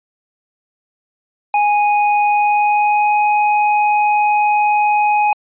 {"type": "tone with pitch glide", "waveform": "square", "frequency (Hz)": [829, 836.2], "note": ["G#5", "G#5"], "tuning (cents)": [-3, 12], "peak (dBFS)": -12, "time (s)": [1.54, 5.33], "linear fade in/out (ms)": 2, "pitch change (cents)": 15, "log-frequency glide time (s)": [2.25, 3.15], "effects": ["resampled to 8000 Hz"]}